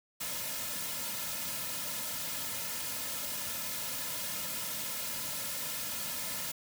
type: noise with comb filter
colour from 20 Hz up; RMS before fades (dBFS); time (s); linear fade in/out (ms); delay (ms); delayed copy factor
white; -37; 0.2-6.52; 10; 2.6; -0.95
effects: none